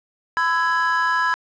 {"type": "chord", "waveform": "triangle", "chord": "E major", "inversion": "second", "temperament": "equal with one note detuned", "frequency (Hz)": [1008.5, 1318.5, 1661.2], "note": ["B5", "E6", "G#6"], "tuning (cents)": [36, 0, 0], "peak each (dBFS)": [-19, -23, -19], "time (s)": [0.37, 1.34], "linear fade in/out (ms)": 0, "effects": ["resampled to 16000 Hz", "7-bit"]}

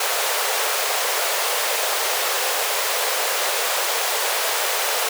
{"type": "high-pass noise", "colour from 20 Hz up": "pink", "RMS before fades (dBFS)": -22, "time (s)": [0, 5.09], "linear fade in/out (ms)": 5, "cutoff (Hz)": 440, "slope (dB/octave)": 48, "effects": []}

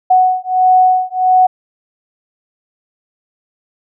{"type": "beating tone pair", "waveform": "sine", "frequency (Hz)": [740, 741.5], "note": ["F#5", "F#5"], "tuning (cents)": [0, 4], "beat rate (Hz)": 1.5, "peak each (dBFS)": -11, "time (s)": [0.1, 1.47], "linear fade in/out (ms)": 10, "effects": []}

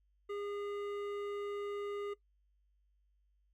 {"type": "tone with hard clipping", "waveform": "sine", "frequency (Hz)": 407.6, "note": "G#4", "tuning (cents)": -32, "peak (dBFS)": -40, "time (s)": [0.29, 2.14], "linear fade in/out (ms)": 10, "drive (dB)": 12, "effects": ["noise-tail reverb RT60 0.1 s tail -17 dB re dry", "added 50 Hz sine -70 dBFS peak until 3.53 s"]}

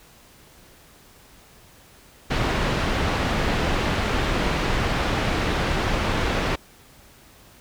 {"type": "low-pass noise", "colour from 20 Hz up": "pink", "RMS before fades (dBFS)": -23, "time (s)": [2.3, 6.56], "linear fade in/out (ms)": 10, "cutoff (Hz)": 3200, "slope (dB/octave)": 12, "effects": ["pink hiss -51 dBFS RMS until 7.6 s"]}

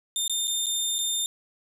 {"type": "tone with dropouts", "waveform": "20% pulse", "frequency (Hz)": 3616, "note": "A7", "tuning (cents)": 47, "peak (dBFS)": -19, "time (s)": [0.16, 1.26], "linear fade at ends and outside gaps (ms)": 1, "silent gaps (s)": [[0.279, 0.296], [0.473, 0.478], [0.66, 0.666], [0.984, 0.988]], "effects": []}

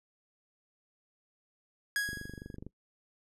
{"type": "tone with exponential decay", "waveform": "45% pulse", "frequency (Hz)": 1658, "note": "G#6", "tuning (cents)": -3, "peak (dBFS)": -27, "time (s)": [1.96, 2.56], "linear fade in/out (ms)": 1, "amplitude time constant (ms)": 130}
{"type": "click train", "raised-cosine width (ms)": 3, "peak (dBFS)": -30, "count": 15, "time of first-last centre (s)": [2.09, 2.666], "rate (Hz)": 24.3}
{"effects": ["noise-tail reverb RT60 0.1 s tail -21 dB re dry", "resampled to 32000 Hz"]}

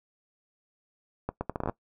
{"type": "accelerating click train", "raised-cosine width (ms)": 1, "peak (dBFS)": -16, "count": 10, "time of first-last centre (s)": [1.29, 1.696], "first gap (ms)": 120, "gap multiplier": 0.72, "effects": ["noise-tail reverb RT60 0.1 s tail -19 dB re dry"]}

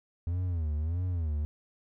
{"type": "tone with vibrato", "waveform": "triangle", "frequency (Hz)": 82.6, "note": "E2", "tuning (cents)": 4, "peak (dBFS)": -26, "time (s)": [0.27, 1.45], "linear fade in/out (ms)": 0, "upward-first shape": "sine", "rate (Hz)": 1.6, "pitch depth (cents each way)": 180, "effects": []}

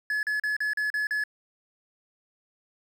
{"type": "tone bursts", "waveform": "triangle", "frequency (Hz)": 1706, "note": "G#6", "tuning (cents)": 46, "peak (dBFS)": -23, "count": 7, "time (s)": [0.1, 1.238], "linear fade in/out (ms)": 2, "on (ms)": 130, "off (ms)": 38, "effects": ["9-bit"]}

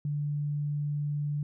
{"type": "tone", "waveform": "sine", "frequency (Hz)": 146.6, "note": "D3", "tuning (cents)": -3, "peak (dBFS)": -28, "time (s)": [0.05, 1.43], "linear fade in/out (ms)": 2, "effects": []}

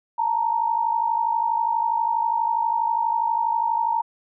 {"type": "tone pair together", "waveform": "sine", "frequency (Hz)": [880, 932.3], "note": ["A5", "A#5"], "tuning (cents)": [0, 0], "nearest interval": "minor second", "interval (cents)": 100, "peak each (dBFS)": [-24, -21], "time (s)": [0.18, 4.02], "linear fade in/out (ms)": 10, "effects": []}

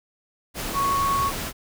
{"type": "tone in noise", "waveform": "sine", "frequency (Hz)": 1108.7, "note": "C#6", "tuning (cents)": 0, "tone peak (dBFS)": -20, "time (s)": [0.73, 1.32], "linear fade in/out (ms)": 50, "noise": "pink", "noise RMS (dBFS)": -30, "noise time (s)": [0.54, 1.53], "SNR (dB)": 7, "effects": []}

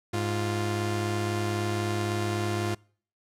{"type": "tone pair together", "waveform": "sawtooth", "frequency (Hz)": [103.83, 349.2], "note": ["G#2", "F4"], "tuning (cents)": [0, 0], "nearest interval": "octave + major sixth", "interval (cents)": 2100, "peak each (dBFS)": [-25, -26], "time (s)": [0.13, 2.75], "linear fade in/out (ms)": 10, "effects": ["noise-tail reverb RT60 0.5 s tail -26 dB re dry", "low-pass 11000 Hz 12 dB/octave"]}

